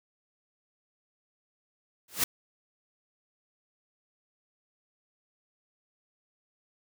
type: noise with exponential growth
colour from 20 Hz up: white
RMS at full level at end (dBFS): -21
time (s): 2.08-2.24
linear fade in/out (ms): 5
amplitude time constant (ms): 33
effects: none